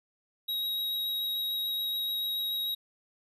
square tone with vibrato, 3815 Hz, A#7, 39 cents sharp, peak -30 dBFS, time 0.48-2.75 s, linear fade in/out 10 ms, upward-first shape triangle, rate 6.9 Hz, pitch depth 9 cents each way, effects none

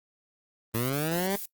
violet noise bursts, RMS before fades -36 dBFS, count 4, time 0.74-1.458 s, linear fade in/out 5 ms, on 160 ms, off 26 ms
15% pulse linear sweep, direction up, 110 to 202.2 Hz, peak -20 dBFS, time 0.74-1.36 s, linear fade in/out 5 ms
effects noise-tail reverb RT60 0.1 s tail -21 dB re dry + Opus 32 kbps

